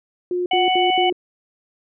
sine tone bursts, 357.7 Hz, F4, 41 cents sharp, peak -19 dBFS, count 4, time 0.31-1.126 s, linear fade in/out 2 ms, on 150 ms, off 72 ms
harmonic tone, 743 Hz, F#5, 7 cents sharp, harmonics 1 / 3 / 4, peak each -17 / -25 / -22 dBFS, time 0.51-1.1 s, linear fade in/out 5 ms
effects none

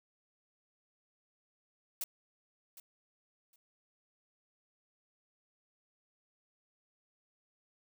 blue noise with echo, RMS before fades -37 dBFS, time 2.01-2.04 s, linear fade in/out 2 ms, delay 760 ms, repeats 2, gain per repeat -15 dB, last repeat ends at 3.56 s, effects none

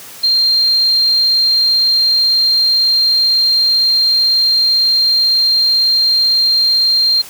sine tone, 4186 Hz, C8, in tune, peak -9 dBFS, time 0.23-7.22 s, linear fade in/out 10 ms, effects white hiss -34 dBFS RMS until 7.29 s + high-pass 60 Hz 12 dB/octave

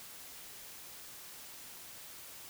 silence, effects white hiss -50 dBFS RMS until 2.49 s

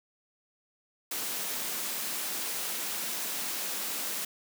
white high-pass noise, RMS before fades -34 dBFS, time 1.11-4.25 s, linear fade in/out 5 ms, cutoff 160 Hz, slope 48 dB/octave, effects none

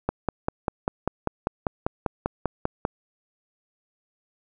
click train, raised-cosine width 1 ms, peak -9 dBFS, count 15, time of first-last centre 0.09-2.851 s, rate 5.07 Hz, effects none

